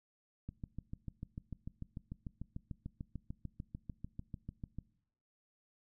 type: click train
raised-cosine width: 5 ms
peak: -30 dBFS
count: 30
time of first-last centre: 0.49-4.786 s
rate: 6.75 Hz
effects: noise-tail reverb RT60 0.7 s tail -21 dB re dry